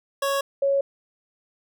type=tone pair in turn; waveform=25% pulse / sine; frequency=554 / 554 Hz; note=C#5 / C#5; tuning=-1 / -1 cents; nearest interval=unison; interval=0 cents; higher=neither; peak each=-18 dBFS; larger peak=neither; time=0.22-0.41 / 0.62-0.81 s; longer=neither; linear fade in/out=5 ms; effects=none